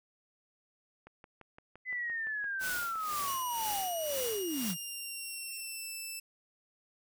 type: click train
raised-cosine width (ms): 0.5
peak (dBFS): -36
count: 14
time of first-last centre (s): 1.07-3.3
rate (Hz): 5.83
type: linear sweep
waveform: sine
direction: down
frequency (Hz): 2035 to 150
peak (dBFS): -33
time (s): 1.85-4.77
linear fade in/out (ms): 50
type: noise with tremolo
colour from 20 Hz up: white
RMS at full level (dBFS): -38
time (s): 2.59-4.75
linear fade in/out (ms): 50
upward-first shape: sine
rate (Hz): 2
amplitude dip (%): 85
type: tone with pitch glide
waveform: 10% pulse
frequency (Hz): 2902 to 2646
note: F#7 to E7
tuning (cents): -34 to +6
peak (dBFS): -31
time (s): 3.27-6.2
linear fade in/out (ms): 10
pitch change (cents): -160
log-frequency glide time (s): 4.18-5.93
effects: none